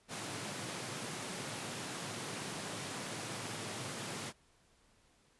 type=high-pass noise; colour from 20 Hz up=pink; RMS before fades=-42 dBFS; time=0.08-4.33 s; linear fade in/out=50 ms; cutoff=100 Hz; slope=96 dB/octave; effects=pink hiss -69 dBFS RMS until 5.39 s + resampled to 24000 Hz